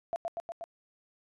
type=tone with echo; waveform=sine; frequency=676 Hz; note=E5; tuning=43 cents sharp; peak=-29 dBFS; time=0.13-0.16 s; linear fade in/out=0 ms; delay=120 ms; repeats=4; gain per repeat=-2 dB; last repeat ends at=0.64 s; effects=resampled to 24000 Hz